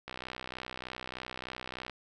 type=click train; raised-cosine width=0.3 ms; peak=-23 dBFS; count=116; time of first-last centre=0.08-1.897 s; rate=63.3 Hz; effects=none